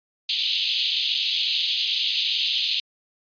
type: band-pass noise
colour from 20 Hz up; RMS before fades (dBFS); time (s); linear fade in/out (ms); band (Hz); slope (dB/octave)
pink; -24; 0.29-2.8; 2; 2900 to 4400; 48
effects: resampled to 11025 Hz